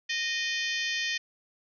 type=harmonic tone with a mistuned harmonic; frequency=618 Hz; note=D#5; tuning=12 cents flat; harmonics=3 / 4 / 5 / 6 / 7 / 8 / 9 / 10; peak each=-32 / -34 / -36 / -38 / -39 / -40 / -41 / -42 dBFS; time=0.09-1.18 s; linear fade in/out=10 ms; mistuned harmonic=6; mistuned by=-80 cents; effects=none